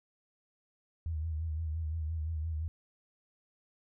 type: tone with vibrato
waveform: sine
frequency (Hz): 79.5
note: D#2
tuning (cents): +38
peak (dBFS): -32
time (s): 1.06-2.68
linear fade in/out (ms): 0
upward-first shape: sine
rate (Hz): 5.8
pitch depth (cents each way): 67
effects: none